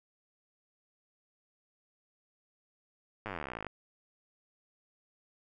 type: slowing click train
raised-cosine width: 0.5 ms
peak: -23 dBFS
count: 30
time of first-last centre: 3.26-3.667 s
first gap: 9 ms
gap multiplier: 1.03
effects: none